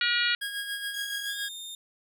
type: harmonic tone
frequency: 478.9 Hz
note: A#4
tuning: 47 cents sharp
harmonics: 3 / 4 / 5 / 6 / 7 / 8 / 9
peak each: -28 / -31 / -32 / -31 / -34 / -33 / -33 dBFS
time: 0.01-0.35 s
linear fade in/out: 2 ms
type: tone with tremolo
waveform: 25% pulse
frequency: 1639 Hz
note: G#6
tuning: 23 cents flat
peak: -26 dBFS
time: 0.41-1.49 s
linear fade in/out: 10 ms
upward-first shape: sine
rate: 7.1 Hz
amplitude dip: 50%
type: tone with pitch glide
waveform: sawtooth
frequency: 3322 to 3644 Hz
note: G#7 to A#7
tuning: 0 to -40 cents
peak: -35 dBFS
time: 0.94-1.75 s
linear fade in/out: 2 ms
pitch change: +160 cents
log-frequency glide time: 1.24-1.38 s
effects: none